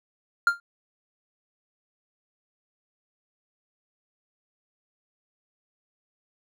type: tone with exponential decay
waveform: triangle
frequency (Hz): 1396.9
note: F6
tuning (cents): 0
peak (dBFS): -11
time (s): 0.47-0.6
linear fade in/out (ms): 2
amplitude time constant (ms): 27
effects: none